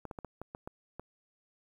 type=clicks; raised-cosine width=1 ms; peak=-27 dBFS; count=8; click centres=0.053 / 0.112 / 0.188 / 0.247 / 0.416 / 0.549 / 0.675 / 0.996 s; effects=10-bit